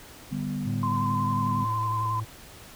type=chord; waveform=sine; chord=G major; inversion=second; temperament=equal; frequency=146.83 / 196 / 246.9 Hz; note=D3 / G3 / B3; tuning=0 / 0 / 0 cents; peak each=-32 dBFS; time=0.31-1.65 s; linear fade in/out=10 ms
type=tone; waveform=triangle; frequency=110 Hz; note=A2; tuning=in tune; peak=-27 dBFS; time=0.65-2.25 s; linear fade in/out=20 ms
type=tone with vibrato; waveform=sine; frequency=1030 Hz; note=C6; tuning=28 cents flat; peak=-26 dBFS; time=0.83-2.2 s; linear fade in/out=2 ms; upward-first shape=square; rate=11 Hz; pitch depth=25 cents each way
effects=pink hiss -47 dBFS RMS until 2.75 s